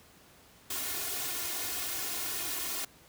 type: noise with comb filter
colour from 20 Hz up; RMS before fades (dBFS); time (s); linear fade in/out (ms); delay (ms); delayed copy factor
white; -35; 0.7-2.85; 5; 2.8; +1
effects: pink hiss -58 dBFS RMS until 3.08 s + high-pass 60 Hz 12 dB/octave